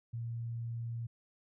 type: tone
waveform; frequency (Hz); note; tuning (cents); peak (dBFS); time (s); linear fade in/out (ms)
sine; 116.54; A#2; 0; -36; 0.13-1.07; 10
effects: none